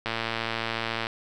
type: click train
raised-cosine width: 0.3 ms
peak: -12 dBFS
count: 116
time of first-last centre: 0.06-1.069 s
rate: 114 Hz
effects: none